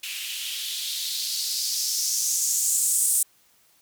violet noise with band-pass filter sweep, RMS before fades -26 dBFS, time 0.03-3.23 s, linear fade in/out 5 ms, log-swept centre 2600 to 8900 Hz, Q 3.3, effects white hiss -61 dBFS RMS until 3.81 s

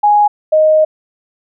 sine tone pair in turn, 830.6 / 622.2 Hz, G#5 / D#5, 0 / 0 cents, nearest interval perfect fourth, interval 500 cents, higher first, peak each -6 dBFS, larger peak neither, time 0.03-0.28 / 0.52-0.85 s, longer second, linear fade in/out 10 ms, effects none

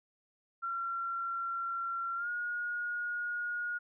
sine tone with pitch glide, 1367 to 1439.1 Hz, F6 to F#6, -37 to -48 cents, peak -33 dBFS, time 0.62-3.79 s, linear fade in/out 20 ms, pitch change +89 cents, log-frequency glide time 2.16-2.29 s, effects none

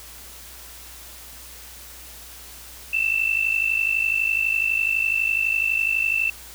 sine tone pair together, 2637 / 2689 Hz, E7 / E7, 0 / +34 cents, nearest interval unison, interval 34 cents, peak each -22 dBFS, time 2.93-6.3 s, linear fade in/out 5 ms, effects added 60 Hz sine -47 dBFS peak until 6.54 s + white hiss -42 dBFS RMS until 6.54 s

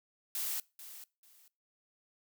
blue noise with echo, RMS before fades -36 dBFS, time 0.35-0.6 s, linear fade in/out 2 ms, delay 440 ms, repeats 2, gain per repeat -13 dB, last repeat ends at 1.48 s, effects noise-tail reverb RT60 0.3 s tail -23 dB re dry

